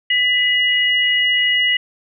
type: tone pair together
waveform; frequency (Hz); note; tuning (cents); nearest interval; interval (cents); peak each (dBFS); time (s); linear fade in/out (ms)
sine; 1991 / 2888; B6 / F#7; +14 / -43; tritone; 643; -16 / -16; 0.1-1.77; 5
effects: none